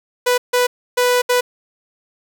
sawtooth tone bursts at uneven times, 493.9 Hz, B4, in tune, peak -9 dBFS, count 4, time 0.26-0.38 / 0.53-0.67 / 0.97-1.22 / 1.29-1.41 s, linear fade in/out 10 ms, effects 8-bit

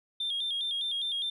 sine tone with vibrato, 3421 Hz, A7, 49 cents flat, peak -28 dBFS, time 0.2-1.3 s, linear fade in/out 5 ms, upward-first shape square, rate 4.9 Hz, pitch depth 77 cents each way, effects tanh soft clip ceiling -26 dBFS

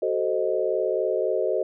sine chord, F# diminished seventh, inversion none, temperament equal with one note detuned, 376 / 440 / 523.3 / 622.3 Hz, F#4 / A4 / C5 / Eb5, +28 / 0 / 0 / 0 cents, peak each -27 dBFS, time 0.02-1.63 s, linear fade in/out 5 ms, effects none

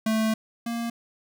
square tone pair in turn, 220 / 233.2 Hz, A3 / A#3, 0 / +1 cents, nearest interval minor second, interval 101 cents, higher second, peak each -22 / -28 dBFS, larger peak first, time 0.06-0.34 / 0.66-0.9 s, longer first, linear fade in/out 5 ms, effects none

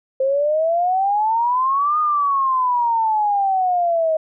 sine exponential two-way sweep, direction up then down, 523.3 to 1235 to 627 Hz, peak -15 dBFS, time 0.2-4.17 s, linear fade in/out 5 ms, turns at 1.99 s, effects none

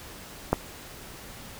clicks, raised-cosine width 1 ms, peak -6 / -29 dBFS, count 2, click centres 0.53 / 0.542 s, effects pink hiss -44 dBFS RMS until 1.59 s

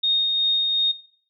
sine tone with tremolo, 3704 Hz, A#7, 12 cents flat, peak -17 dBFS, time 0.03-0.92 s, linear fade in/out 10 ms, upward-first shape sine, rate 2.7 Hz, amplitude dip 25%, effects noise-tail reverb RT60 0.6 s tail -18 dB re dry

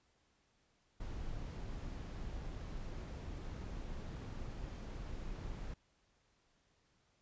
brown noise, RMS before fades -44 dBFS, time 1-5.74 s, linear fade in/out 5 ms, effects pink hiss -75 dBFS RMS until 7.21 s + resampled to 16000 Hz

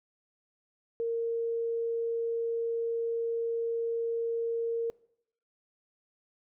sine tone, 461.9 Hz, A#4, 16 cents flat, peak -28 dBFS, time 1-4.9 s, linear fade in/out 0 ms, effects noise-tail reverb RT60 0.7 s tail -22 dB re dry

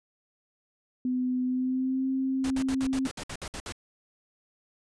sine tone with pitch glide, 252.6 to 264.7 Hz, B3 to C4, +39 to +20 cents, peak -25 dBFS, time 1.05-3.07 s, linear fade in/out 2 ms, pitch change +81 cents, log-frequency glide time 1.44-2.08 s
pink noise bursts, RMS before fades -37 dBFS, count 11, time 2.44-3.723 s, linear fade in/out 2 ms, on 63 ms, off 59 ms
effects resampled to 22050 Hz

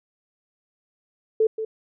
sine tone with echo, 440 Hz, A4, in tune, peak -15 dBFS, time 1.4-1.47 s, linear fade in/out 5 ms, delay 180 ms, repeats 1, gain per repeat -10 dB, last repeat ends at 1.65 s, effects none

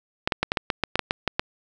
clicks, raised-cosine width 0.3 ms, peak -5 dBFS, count 12, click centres 0.275 / 0.322 / 0.43 / 0.519 / 0.572 / 0.702 / 0.837 / 0.956 / 0.993 / 1.109 / 1.277 / 1.395 s, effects none

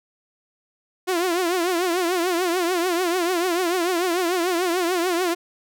sawtooth tone with vibrato, 353.5 Hz, F4, 21 cents sharp, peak -16 dBFS, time 1.07-5.35 s, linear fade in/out 20 ms, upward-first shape triangle, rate 6.8 Hz, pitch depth 130 cents each way, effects none

